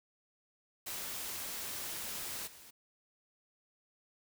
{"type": "noise with level steps", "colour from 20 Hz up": "white", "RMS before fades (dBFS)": [-41, -55], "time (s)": [0.86, 2.71], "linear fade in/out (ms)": 10, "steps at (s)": 2.46, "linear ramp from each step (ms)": 20, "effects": []}